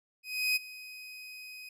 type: tone with ADSR envelope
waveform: 30% pulse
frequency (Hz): 2510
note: D#7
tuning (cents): +15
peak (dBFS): -22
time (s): 0.23-1.69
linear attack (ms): 330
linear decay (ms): 20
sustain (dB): -19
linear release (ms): 4
effects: resampled to 32000 Hz